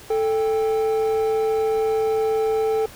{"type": "tone pair together", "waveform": "triangle", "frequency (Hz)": [440, 790.8], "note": ["A4", "G5"], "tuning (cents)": [0, 15], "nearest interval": "minor seventh", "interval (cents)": 1015, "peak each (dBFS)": [-16, -25], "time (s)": [0.1, 2.86], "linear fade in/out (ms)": 5, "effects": ["tanh soft clip ceiling -11 dBFS", "pink hiss -43 dBFS RMS until 2.95 s"]}